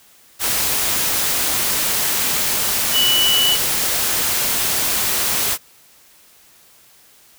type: tone in noise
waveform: sine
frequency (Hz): 2960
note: F#7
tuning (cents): 0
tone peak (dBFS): -14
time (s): 2.92-3.58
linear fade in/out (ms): 50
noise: white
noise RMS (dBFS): -19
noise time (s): 0.39-5.58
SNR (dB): +2
effects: white hiss -50 dBFS RMS until 7.38 s